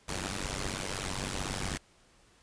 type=noise with amplitude modulation; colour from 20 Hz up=pink; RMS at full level=-31 dBFS; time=0.08-1.78 s; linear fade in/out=10 ms; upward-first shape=sine; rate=96 Hz; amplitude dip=100%; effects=pink hiss -63 dBFS RMS until 2.42 s + resampled to 22050 Hz